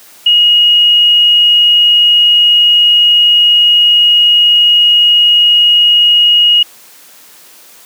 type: tone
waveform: sine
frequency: 2883 Hz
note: F#7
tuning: 46 cents flat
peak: -4 dBFS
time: 0.26-6.63 s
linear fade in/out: 5 ms
effects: white hiss -39 dBFS RMS until 7.85 s + high-pass 200 Hz 12 dB/octave